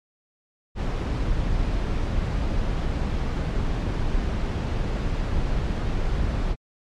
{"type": "noise", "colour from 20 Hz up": "brown", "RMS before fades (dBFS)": -24, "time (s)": [0.75, 6.56], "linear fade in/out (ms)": 50, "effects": ["low-pass 5000 Hz 12 dB/octave", "MP3 64 kbps"]}